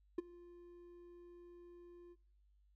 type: tone with ADSR envelope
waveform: triangle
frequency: 349.2 Hz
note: F4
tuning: in tune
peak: -30 dBFS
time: 0.18-2.16 s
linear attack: 6 ms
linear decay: 18 ms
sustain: -23 dB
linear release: 42 ms
effects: noise-tail reverb RT60 0.9 s tail -25 dB re dry + added 50 Hz sine -68 dBFS peak until 2.75 s